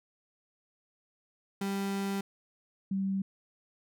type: tone pair in turn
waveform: 35% pulse / sine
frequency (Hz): 197.1 / 193.71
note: G3 / G3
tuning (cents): +10 / -20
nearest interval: unison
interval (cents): 30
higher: first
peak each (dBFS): -29 / -28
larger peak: second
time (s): 1.61-2.21 / 2.91-3.22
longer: first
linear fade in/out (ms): 5
effects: none